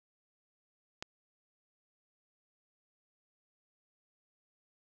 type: click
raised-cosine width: 0.2 ms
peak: -21 dBFS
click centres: 1.025 s
effects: none